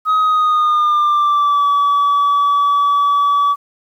sine tone with pitch glide, 1263 to 1144.9 Hz, D#6 to D6, +26 to -44 cents, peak -8 dBFS, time 0.05-3.56 s, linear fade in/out 50 ms, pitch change -170 cents, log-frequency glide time 0.19-1.67 s, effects tanh soft clip ceiling -10 dBFS + 8-bit

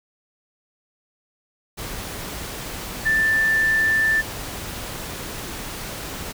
sine tone in noise, 1770 Hz, A6, 10 cents sharp, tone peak -16 dBFS, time 3.05-4.22 s, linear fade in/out 20 ms, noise pink, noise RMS -32 dBFS, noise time 1.77-6.33 s, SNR +13 dB, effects none

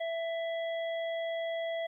harmonic tone, 663 Hz, E5, 10 cents sharp, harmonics 1 / 3 / 5, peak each -32 / -42 / -46 dBFS, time 0-1.87 s, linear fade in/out 10 ms, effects 12-bit

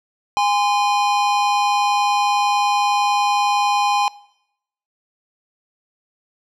square tone pair together, 820 / 1030.9 Hz, G#5 / C6, -22 / -26 cents, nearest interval major third, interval 396 cents, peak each -17 / -21 dBFS, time 0.37-4.08 s, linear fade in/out 0 ms, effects noise-tail reverb RT60 0.8 s tail -22 dB re dry + low-pass 6000 Hz 12 dB/octave

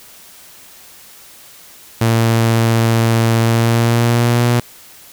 sawtooth tone with pitch glide, 114.4 to 120.09 Hz, A#2 to B2, -32 to -48 cents, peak -7 dBFS, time 2.01-4.6 s, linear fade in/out 5 ms, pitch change +84 cents, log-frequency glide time 3.43-4.46 s, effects white hiss -41 dBFS RMS until 5.12 s

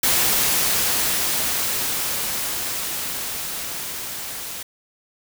white noise with level ramp, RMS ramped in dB -18 to -32 dBFS, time 0.03-4.63 s, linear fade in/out 5 ms, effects none

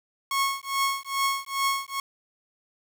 sawtooth tone with tremolo, 1096 Hz, C#6, 20 cents flat, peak -17 dBFS, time 0.31-2 s, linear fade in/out 2 ms, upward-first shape triangle, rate 2.4 Hz, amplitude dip 100%, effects 8-bit

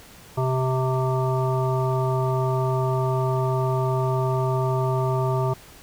harmonic tone, 130 Hz, C3, 11 cents flat, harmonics 1 / 3 / 5 / 7 / 9, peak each -22 / -27 / -29 / -30 / -32 dBFS, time 0.37-5.54 s, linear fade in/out 10 ms, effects pink hiss -47 dBFS RMS until 5.82 s

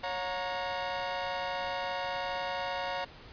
sawtooth chord, F# major, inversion second, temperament equal with one note detuned, 554.4 / 721.8 / 932.3 Hz, C#5 / F#5 / A#5, 0 / -43 / 0 cents, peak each -33 dBFS, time 0.03-3.05 s, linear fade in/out 10 ms, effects pink hiss -51 dBFS RMS until 3.32 s + resampled to 11025 Hz

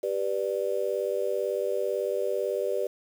sine chord, G major, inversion none, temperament just, 392 / 490 / 588 Hz, G4 / B4 / D5, 0 / -14 / +2 cents, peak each -30 dBFS, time 0.03-2.87 s, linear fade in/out 5 ms, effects 8-bit

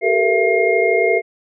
sine tone cluster, 385.6 / 439.8 / 471.6 / 670 / 2131 Hz, G4 / A4 / A#4 / E5 / C7, -28 / -1 / +20 / +28 / +31 cents, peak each -19 dBFS, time 0.01-1.22 s, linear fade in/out 50 ms, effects none

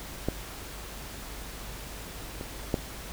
clicks, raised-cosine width 2 ms, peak -13 / -22 / -11 dBFS, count 3, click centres 0.286 / 2.411 / 2.742 s, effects added 50 Hz sine -43 dBFS peak until 3.12 s + pink hiss -42 dBFS RMS until 3.12 s

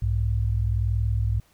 sine tone pair together, 62.56 / 103.83 Hz, B1 / G#2, +23 / 0 cents, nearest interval major sixth, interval 877 cents, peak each -24 / -23 dBFS, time 0.02-1.4 s, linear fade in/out 5 ms, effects pink hiss -61 dBFS RMS until 1.53 s

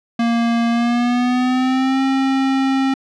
square tone with pitch glide, 233.1 to 267.8 Hz, A#3 to C4, 0 to +40 cents, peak -15 dBFS, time 0.19-2.94 s, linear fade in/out 5 ms, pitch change +240 cents, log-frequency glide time 0.7-2.02 s, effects low-pass 4000 Hz 12 dB/octave

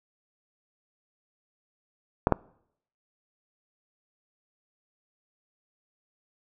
clicks, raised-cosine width 1 ms, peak -5 dBFS, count 2, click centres 2.271 / 2.323 s, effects noise-tail reverb RT60 0.7 s tail -24 dB re dry

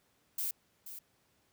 violet noise with echo, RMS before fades -35 dBFS, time 0.38-0.51 s, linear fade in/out 5 ms, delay 480 ms, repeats 1, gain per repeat -11 dB, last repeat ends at 0.99 s, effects pink hiss -72 dBFS RMS until 1.52 s + high-pass 80 Hz 12 dB/octave

